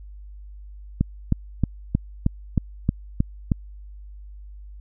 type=click train; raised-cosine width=5 ms; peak=-6 dBFS; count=9; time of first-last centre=1.01-3.518 s; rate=3.19 Hz; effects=added 50 Hz sine -38 dBFS peak until 4.8 s